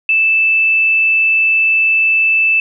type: tone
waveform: sine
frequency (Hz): 2637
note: E7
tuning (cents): 0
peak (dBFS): -9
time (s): 0.09-2.6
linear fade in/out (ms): 2
effects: none